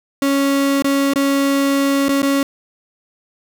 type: tone with dropouts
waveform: 35% pulse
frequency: 277.2 Hz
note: C#4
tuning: in tune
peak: -12 dBFS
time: 0.22-2.43 s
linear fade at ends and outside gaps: 2 ms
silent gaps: 0.823-0.844 / 1.136-1.158 / 2.084-2.091 / 2.22-2.229 s
effects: none